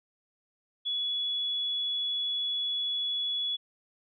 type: tone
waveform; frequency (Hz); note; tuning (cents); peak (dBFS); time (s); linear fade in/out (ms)
sine; 3393; G#7; +36; -28; 0.85-3.57; 20
effects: none